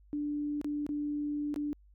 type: tone with dropouts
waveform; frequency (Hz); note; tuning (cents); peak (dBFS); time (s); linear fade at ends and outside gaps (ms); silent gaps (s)
sine; 293.7; D4; 0; -31; 0.13-1.73; 0; 0.614-0.645 / 0.865-0.891 / 1.542-1.561
effects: added 50 Hz sine -57 dBFS peak until 1.94 s